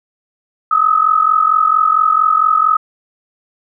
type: tone pair together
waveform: sine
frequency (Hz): 1245.6 / 1290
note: D#6 / E6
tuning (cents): +2 / -38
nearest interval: minor second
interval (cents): 60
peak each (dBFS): -12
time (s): 0.71-2.77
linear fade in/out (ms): 5
effects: none